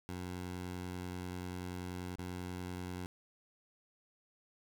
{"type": "tone with dropouts", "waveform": "15% pulse", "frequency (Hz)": 90.3, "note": "F#2", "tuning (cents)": -42, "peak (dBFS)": -34, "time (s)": [0.09, 3.06], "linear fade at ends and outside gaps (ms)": 0, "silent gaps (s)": [2.157, 2.185], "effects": []}